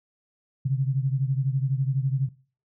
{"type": "beating tone pair", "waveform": "sine", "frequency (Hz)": [131.4, 143.4], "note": ["C3", "D3"], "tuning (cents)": [8, -41], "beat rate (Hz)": 12, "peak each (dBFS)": [-23, -26], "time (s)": [0.65, 2.29], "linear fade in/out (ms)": 10, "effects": ["noise-tail reverb RT60 0.4 s tail -20 dB re dry"]}